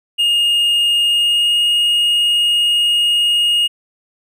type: tone with pitch glide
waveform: triangle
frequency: 2843 to 2861 Hz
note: F7 to F7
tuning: +30 to +41 cents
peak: -10 dBFS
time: 0.18-3.68 s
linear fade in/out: 20 ms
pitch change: +11 cents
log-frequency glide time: 1.05-1.6 s
effects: none